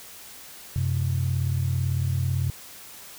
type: tone pair together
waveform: sine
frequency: 92.5 / 130.48 Hz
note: F#2 / C3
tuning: 0 / -4 cents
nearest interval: tritone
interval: 596 cents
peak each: -24 dBFS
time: 0.76-2.5 s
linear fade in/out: 0 ms
effects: tanh soft clip ceiling -15 dBFS + white hiss -44 dBFS RMS until 3.18 s